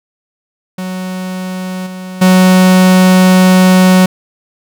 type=tone with level steps; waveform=45% pulse; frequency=185 Hz; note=F#3; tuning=in tune; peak=-18 / -23 / -4 dBFS; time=0.78-4.06 s; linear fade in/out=5 ms; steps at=1.86 / 2.21 s; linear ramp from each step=10 ms; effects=none